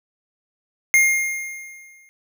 square tone with exponential decay, 2126 Hz, C7, 27 cents sharp, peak -11 dBFS, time 0.94-2.09 s, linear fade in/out 0 ms, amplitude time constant 250 ms, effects none

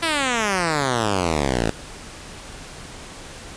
5% pulse exponential sweep, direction down, 341.7 to 51.91 Hz, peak -8 dBFS, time 0.02-1.71 s, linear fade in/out 10 ms, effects pink hiss -38 dBFS RMS until 3.56 s + resampled to 22050 Hz

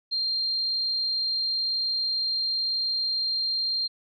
sine tone, 4187 Hz, C8, in tune, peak -24 dBFS, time 0.11-3.88 s, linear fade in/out 20 ms, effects none

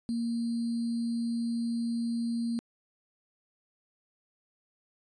sine tone with sample-and-hold, 233.1 Hz, A#3, in tune, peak -28 dBFS, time 0.09-2.59 s, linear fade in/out 0 ms, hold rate 4410 Hz, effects resampled to 22050 Hz

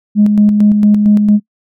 sine tone with tremolo, 208.5 Hz, G#3, 7 cents sharp, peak -3 dBFS, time 0.15-1.4 s, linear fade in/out 50 ms, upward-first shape square, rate 4.4 Hz, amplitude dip 40%, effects noise-tail reverb RT60 0.1 s tail -25 dB re dry + tanh soft clip ceiling 0 dBFS

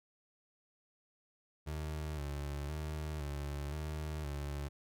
30% pulse tone with vibrato, 74.1 Hz, D2, 16 cents sharp, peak -35 dBFS, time 1.66-4.69 s, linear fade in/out 20 ms, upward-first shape square, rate 0.97 Hz, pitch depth 57 cents each way, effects none

